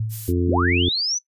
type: tone with exponential decay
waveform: sine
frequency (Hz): 110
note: A2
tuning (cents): 0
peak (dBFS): -20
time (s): 0-0.56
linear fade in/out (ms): 5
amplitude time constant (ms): 120
type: noise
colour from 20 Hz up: violet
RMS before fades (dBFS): -31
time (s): 0.09-0.33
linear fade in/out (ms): 50
type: harmonic tone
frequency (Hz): 88.1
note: F2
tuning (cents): +16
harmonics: 1 / 2 / 3 / 4 / 5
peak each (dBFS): -21 / -31 / -23 / -23 / -30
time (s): 0.28-0.89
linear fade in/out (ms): 5
type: linear sweep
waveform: sine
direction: up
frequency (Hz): 51.8 to 6130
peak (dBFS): -20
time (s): 0.47-1.19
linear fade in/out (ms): 20
effects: noise-tail reverb RT60 0.1 s tail -18 dB re dry + resampled to 32000 Hz